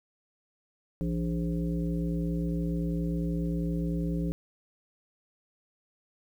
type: harmonic tone with a mistuned harmonic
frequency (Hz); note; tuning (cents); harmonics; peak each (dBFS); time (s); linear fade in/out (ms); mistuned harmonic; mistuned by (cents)
58.6; A#1; +10; 1 / 3 / 5 / 7 / 9; -34 / -29 / -35 / -41 / -43; 1.01-4.32; 0; 3; -73
effects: 10-bit